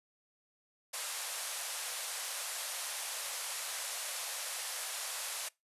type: band-pass noise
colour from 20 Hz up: white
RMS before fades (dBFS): -40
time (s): 0.93-5.49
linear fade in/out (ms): 10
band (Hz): 510 to 12000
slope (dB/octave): 48
effects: noise-tail reverb RT60 0.2 s tail -23 dB re dry + resampled to 32000 Hz